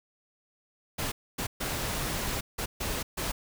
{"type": "noise bursts at uneven times", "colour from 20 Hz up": "pink", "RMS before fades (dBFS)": -32, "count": 6, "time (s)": [[0.98, 1.12], [1.38, 1.47], [1.6, 2.41], [2.58, 2.66], [2.8, 3.03], [3.17, 3.32]], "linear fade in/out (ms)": 10, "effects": []}